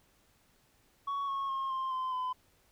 sine tone with pitch steps, 1118 / 1096.3 / 1074.9 / 1054 / 1033.5 / 1013.4 Hz, C#6 / C#6 / C6 / C6 / C6 / B5, +14 / -20 / +46 / +12 / -22 / +44 cents, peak -29 dBFS, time 1.07-2.33 s, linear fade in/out 10 ms, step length 210 ms, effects tanh soft clip ceiling -31 dBFS + pink hiss -68 dBFS RMS until 2.71 s

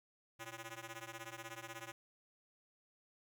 5% pulse ring-modulated tone, 226.3 Hz, A3, 49 cents sharp, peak -33 dBFS, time 0.39-1.92 s, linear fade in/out 2 ms, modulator 105 Hz, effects none

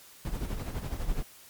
brown noise with tremolo, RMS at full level -30 dBFS, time 0.25-1.23 s, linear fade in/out 2 ms, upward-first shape sine, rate 12 Hz, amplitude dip 65%, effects white hiss -53 dBFS RMS until 1.49 s + MP3 96 kbps

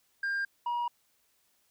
sine tone pair in turn, 1600 / 957.4 Hz, G6 / A#5, +35 / +46 cents, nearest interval major sixth, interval 889 cents, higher first, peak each -26 / -26 dBFS, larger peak neither, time 0.23-0.45 / 0.66-0.88 s, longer neither, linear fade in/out 5 ms, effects tanh soft clip ceiling -28 dBFS + white hiss -71 dBFS RMS until 1.7 s

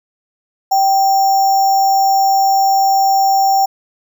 sine tone with sample-and-hold, 779 Hz, G5, 11 cents flat, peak -9 dBFS, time 0.71-3.66 s, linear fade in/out 10 ms, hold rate 6300 Hz, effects none

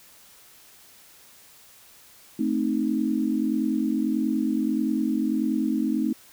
sine chord, A diminished, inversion none, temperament equal, 220 / 261.6 / 311.1 Hz, A3 / C4 / Eb4, 0 / 0 / 0 cents, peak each -26 dBFS, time 2.39-6.13 s, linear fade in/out 5 ms, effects white hiss -52 dBFS RMS until 6.32 s

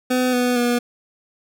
25% pulse tone with pitch steps, 252.7 / 247.2 / 241.8 Hz, B3 / B3 / B3, +40 / +2 / -36 cents, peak -13 dBFS, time 0.1-0.79 s, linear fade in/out 10 ms, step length 230 ms, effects none

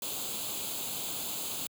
white noise with comb filter, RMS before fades -36 dBFS, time 0.02-1.67 s, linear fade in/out 2 ms, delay 0.27 ms, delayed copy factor +0.75, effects high-pass 100 Hz 12 dB/octave

